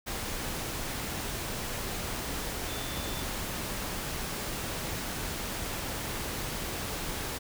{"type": "tone in noise", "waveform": "sine", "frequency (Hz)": 3520, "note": "A7", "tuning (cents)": 0, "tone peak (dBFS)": -44, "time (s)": [2.67, 3.24], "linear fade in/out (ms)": 20, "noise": "pink", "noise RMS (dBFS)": -35, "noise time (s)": [0.06, 7.39], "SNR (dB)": -12, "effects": []}